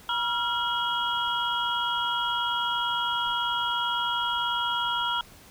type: tone cluster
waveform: sine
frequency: 960 / 1379 / 2907 / 3290 Hz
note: B5 / F6 / F#7 / G#7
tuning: -49 / -22 / -31 / -17 cents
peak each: -29 / -29 / -36 / -30 dBFS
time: 0.09-5.21 s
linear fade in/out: 2 ms
effects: pink hiss -51 dBFS RMS until 5.5 s